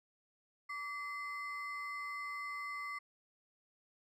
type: ring-modulated tone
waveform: triangle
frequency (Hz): 1600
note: G6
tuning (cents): +35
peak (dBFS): -35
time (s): 0.69-2.99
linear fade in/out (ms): 10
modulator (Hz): 448
effects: none